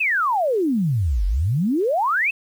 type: exponential two-way sweep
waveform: sine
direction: down then up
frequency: 2707 to 43.97 to 2707 Hz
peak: -17 dBFS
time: 0-2.31 s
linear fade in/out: 10 ms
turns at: 1.26 s
effects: 8-bit